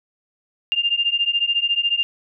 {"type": "beating tone pair", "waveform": "sine", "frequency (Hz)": [2794, 2808], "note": ["F7", "F7"], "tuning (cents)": [0, 9], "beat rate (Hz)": 14, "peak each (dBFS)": [-21, -20], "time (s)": [0.72, 2.03], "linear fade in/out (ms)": 0, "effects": []}